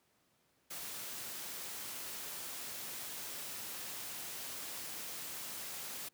white noise, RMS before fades -44 dBFS, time 0.7-6.09 s, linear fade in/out 10 ms, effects pink hiss -74 dBFS RMS until 6.13 s + high-pass 100 Hz 12 dB/octave

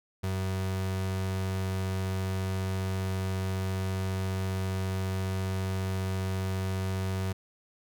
35% pulse tone, 94.7 Hz, F#2, 41 cents sharp, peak -27 dBFS, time 0.23-7.33 s, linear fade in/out 10 ms, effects none

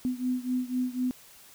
sine beating tone pair, 250.5 / 254.5 Hz, B3 / C4, +25 / -48 cents, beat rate 4 Hz, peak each -29 / -31 dBFS, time 0.05-1.11 s, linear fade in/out 0 ms, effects white hiss -53 dBFS RMS until 1.54 s

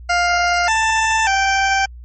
20% pulse tone with pitch steps, 702 / 886 / 780 Hz, F5 / A5 / G5, +9 / +12 / -9 cents, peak -9 dBFS, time 0.09-1.86 s, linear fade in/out 10 ms, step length 590 ms, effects added 60 Hz sine -33 dBFS peak until 2.04 s + MP3 32 kbps

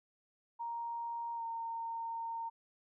sine tone with pitch glide, 934 to 917.4 Hz, A#5 to A#5, +3 to -28 cents, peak -37 dBFS, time 0.59-2.5 s, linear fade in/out 20 ms, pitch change -31 cents, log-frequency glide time 1.35-1.43 s, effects none

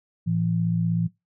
sine tone pair together, 112.73 / 168.9 Hz, A2 / E3, +42 / +42 cents, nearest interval perfect fifth, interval 700 cents, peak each -26 / -22 dBFS, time 0.26-1.08 s, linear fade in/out 20 ms, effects noise-tail reverb RT60 0.2 s tail -21 dB re dry

